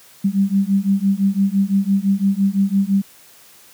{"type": "beating tone pair", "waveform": "sine", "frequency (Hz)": [193.7, 199.6], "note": ["G3", "G3"], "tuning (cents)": [-20, 32], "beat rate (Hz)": 5.9, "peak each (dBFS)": -17, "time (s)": [0.24, 3.02], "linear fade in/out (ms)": 10, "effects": ["white hiss -47 dBFS RMS until 3.73 s", "high-pass 80 Hz 12 dB/octave"]}